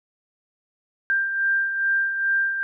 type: beating tone pair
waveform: sine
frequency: 1585 / 1587.4 Hz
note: G6 / G6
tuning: +19 / +21 cents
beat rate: 2.4 Hz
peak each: -20 / -29 dBFS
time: 1.1-2.63 s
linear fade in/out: 0 ms
effects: none